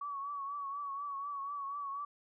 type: tone with vibrato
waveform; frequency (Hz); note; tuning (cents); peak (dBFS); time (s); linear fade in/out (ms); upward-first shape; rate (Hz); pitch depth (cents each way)
sine; 1129; C#6; +31; -37; 0.01-2.05; 5; triangle; 4.1; 59
effects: none